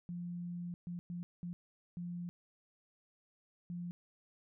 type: tone bursts at uneven times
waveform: sine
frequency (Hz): 174.61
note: F3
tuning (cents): 0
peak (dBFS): -39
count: 6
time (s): 0.09-0.74 / 0.87-0.99 / 1.1-1.23 / 1.43-1.53 / 1.97-2.29 / 3.7-3.91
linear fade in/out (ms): 0
effects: none